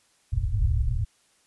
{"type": "low-pass noise", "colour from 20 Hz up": "white", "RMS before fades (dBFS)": -24, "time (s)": [0.32, 1.05], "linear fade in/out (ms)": 10, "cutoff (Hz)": 120, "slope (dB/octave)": 96, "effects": ["white hiss -64 dBFS RMS until 1.46 s", "resampled to 24000 Hz"]}